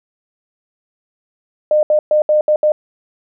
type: tone bursts at uneven times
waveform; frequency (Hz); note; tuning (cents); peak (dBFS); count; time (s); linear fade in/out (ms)
sine; 607; D#5; -43; -9; 6; 1.71-1.83 / 1.9-1.99 / 2.11-2.22 / 2.29-2.41 / 2.48-2.56 / 2.63-2.72; 2
effects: none